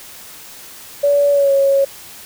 sine tone with pitch glide, 572 to 550.9 Hz, D5 to C#5, -46 to -11 cents, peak -10 dBFS, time 1.03-1.85 s, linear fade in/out 10 ms, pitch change -65 cents, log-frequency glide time 1.31-1.52 s, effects white hiss -37 dBFS RMS until 2.25 s

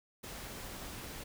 pink noise, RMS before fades -45 dBFS, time 0.23-1.24 s, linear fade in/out 10 ms, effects none

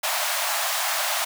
pink high-pass noise, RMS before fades -25 dBFS, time 0.03-1.25 s, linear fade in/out 10 ms, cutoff 600 Hz, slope 96 dB/octave, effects none

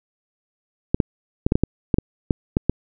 clicks, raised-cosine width 3 ms, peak -3 dBFS, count 11, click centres 0.945 / 1.002 / 1.465 / 1.521 / 1.555 / 1.636 / 1.942 / 1.985 / 2.308 / 2.569 / 2.696 s, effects none

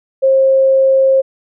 sine tone, 534 Hz, C5, 35 cents sharp, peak -7 dBFS, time 0.22-1.22 s, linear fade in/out 20 ms, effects none

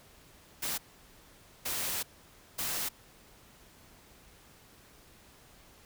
white noise bursts at uneven times, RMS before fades -34 dBFS, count 3, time 0.62-0.78 / 1.65-2.03 / 2.58-2.89 s, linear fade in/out 10 ms, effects pink hiss -58 dBFS RMS until 5.85 s

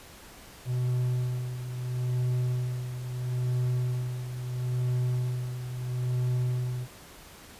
triangle tone with tremolo, 124.7 Hz, B2, 17 cents sharp, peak -22 dBFS, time 0.65-6.88 s, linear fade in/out 50 ms, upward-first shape sine, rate 0.75 Hz, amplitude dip 65%, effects pink hiss -49 dBFS RMS until 7.59 s + resampled to 32000 Hz

